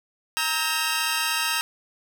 15% pulse tone cluster, 931 / 1286 / 1591 / 2757 Hz, A#5 / E6 / G6 / F7, -2 / -43 / +25 / -23 cents, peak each -22 dBFS, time 0.37-1.61 s, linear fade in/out 0 ms, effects none

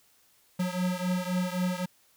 square beating tone pair, 180.1 / 183.9 Hz, F#3 / F#3, -46 / -10 cents, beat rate 3.8 Hz, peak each -30 / -32 dBFS, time 0.59-1.86 s, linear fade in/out 10 ms, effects white hiss -64 dBFS RMS until 2.16 s

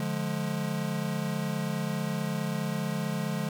square chord, D diminished, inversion none, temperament just, 146.83 / 176.2 / 211.4 Hz, D3 / F3 / Ab3, 0 / +16 / +31 cents, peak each -34 dBFS, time 0-3.49 s, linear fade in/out 2 ms, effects 10-bit

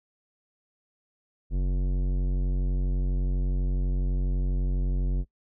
sine tone with tanh clipping, 46.06 Hz, F#1, 7 cents flat, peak -25 dBFS, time 1.5-5.25 s, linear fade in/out 50 ms, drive 15 dB, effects noise-tail reverb RT60 0.1 s tail -23 dB re dry

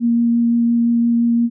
sine tone with vibrato, 234.7 Hz, A#3, 12 cents sharp, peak -12 dBFS, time 0-1.5 s, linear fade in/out 50 ms, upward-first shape sine, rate 5.8 Hz, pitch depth 8 cents each way, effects none

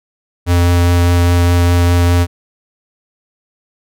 square tone with vibrato, 87.3 Hz, F2, in tune, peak -9 dBFS, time 0.46-2.27 s, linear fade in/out 50 ms, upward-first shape triangle, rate 4.9 Hz, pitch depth 11 cents each way, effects none

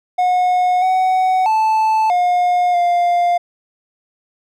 triangle tone with pitch steps, 726 / 747 / 876 / 715 / 701 Hz, F#5 / F#5 / A5 / F5 / F5, -33 / +16 / -8 / +41 / +6 cents, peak -10 dBFS, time 0.18-3.38 s, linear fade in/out 10 ms, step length 640 ms, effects none

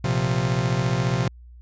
45% pulse chord, Bb suspended second, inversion none, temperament just, 116.54 / 131.11 / 174.81 Hz, Bb2 / C3 / F3, 0 / +4 / +2 cents, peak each -26 / -23 / -27 dBFS, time 0.04-1.28 s, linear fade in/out 5 ms, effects added 60 Hz sine -42 dBFS peak until 1.61 s + resampled to 16000 Hz

